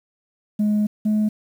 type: tone pair in turn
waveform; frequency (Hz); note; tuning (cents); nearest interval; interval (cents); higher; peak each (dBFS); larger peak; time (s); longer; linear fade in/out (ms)
sine; 210.1 / 213.2; G#3 / G#3; +20 / +46; unison; 26; second; -14; neither; 0.59-0.87 / 1.05-1.29; first; 10
effects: tanh soft clip ceiling -15 dBFS + 8-bit